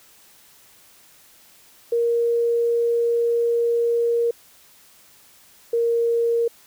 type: tone pair in turn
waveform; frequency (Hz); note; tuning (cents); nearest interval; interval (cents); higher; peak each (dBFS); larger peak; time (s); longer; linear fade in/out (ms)
sine; 469.1 / 466.4; A#4 / A#4; +11 / +1; unison; 10; first; -17; neither; 1.92-4.31 / 5.73-6.48; first; 5
effects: white hiss -52 dBFS RMS until 6.66 s